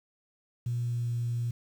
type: tone with pitch glide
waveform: sine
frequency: 120 to 118.83 Hz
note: B2 to A#2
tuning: -49 to +34 cents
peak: -27 dBFS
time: 0.66-1.51 s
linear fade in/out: 5 ms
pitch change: -17 cents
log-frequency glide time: 0.81-1.11 s
effects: tanh soft clip ceiling -23 dBFS + 9-bit